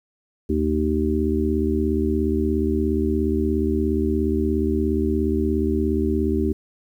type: harmonic tone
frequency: 77 Hz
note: D#2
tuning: 17 cents flat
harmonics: 1 / 3 / 4 / 5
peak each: -24 / -24 / -24 / -24 dBFS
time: 0.49-6.53 s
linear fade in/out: 10 ms
effects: 9-bit